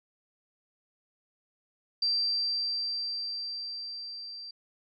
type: tone with level ramp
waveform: sine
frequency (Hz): 4699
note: D8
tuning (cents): 0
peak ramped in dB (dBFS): -24 to -40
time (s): 2.02-4.51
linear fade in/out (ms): 5
effects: none